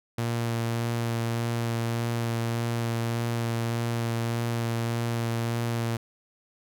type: tone with vibrato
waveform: sawtooth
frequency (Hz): 116.54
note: A#2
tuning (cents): 0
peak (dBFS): -22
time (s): 0.18-5.97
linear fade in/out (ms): 5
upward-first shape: sine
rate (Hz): 1.7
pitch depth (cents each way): 13
effects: none